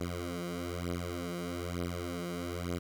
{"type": "beating tone pair", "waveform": "10% pulse", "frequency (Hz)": [86.6, 87.7], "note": ["F2", "F2"], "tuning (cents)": [-14, 8], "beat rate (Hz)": 1.1, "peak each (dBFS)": [-31, -29], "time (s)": [0, 2.79], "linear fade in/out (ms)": 10, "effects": ["11-bit"]}